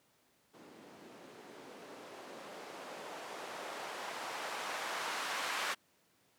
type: noise with low-pass filter sweep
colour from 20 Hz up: violet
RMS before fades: -43 dBFS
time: 0.53-5.75 s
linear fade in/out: 20 ms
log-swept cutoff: 260 to 1300 Hz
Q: 0.94
effects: pink hiss -71 dBFS RMS until 6.38 s + high-pass 150 Hz 12 dB/octave